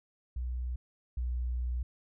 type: tone pair in turn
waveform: sine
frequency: 61.74 / 61.21 Hz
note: B1 / B1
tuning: 0 / -15 cents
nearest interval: unison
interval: 15 cents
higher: first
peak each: -32 / -30 dBFS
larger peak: second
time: 0.36-0.76 / 1.17-1.83 s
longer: second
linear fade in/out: 5 ms
effects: none